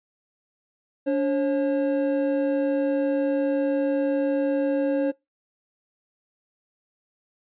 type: tone pair together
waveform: triangle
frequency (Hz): 286.6 / 541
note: D4 / C#5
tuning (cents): -42 / -42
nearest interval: major seventh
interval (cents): 1100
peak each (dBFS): -21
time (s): 1.06-5.12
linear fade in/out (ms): 20
effects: noise-tail reverb RT60 0.2 s tail -24 dB re dry + resampled to 8000 Hz